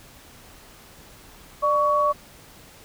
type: tone pair together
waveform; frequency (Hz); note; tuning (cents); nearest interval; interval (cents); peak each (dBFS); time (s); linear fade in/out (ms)
sine; 594.4 / 1123; D5 / C#6; +21 / +22; major seventh; 1101; -22 / -19; 1.62-2.13; 20
effects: pink hiss -48 dBFS RMS until 2.84 s